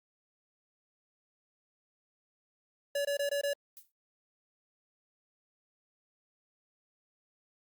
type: tone bursts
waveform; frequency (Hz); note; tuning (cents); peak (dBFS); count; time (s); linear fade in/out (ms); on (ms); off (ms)
square; 569; C#5; +45; -30; 5; 2.95-3.534; 5; 100; 21
type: noise with exponential decay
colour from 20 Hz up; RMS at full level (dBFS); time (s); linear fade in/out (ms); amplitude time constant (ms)
violet; -46; 3.77-3.92; 0; 31
effects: Opus 48 kbps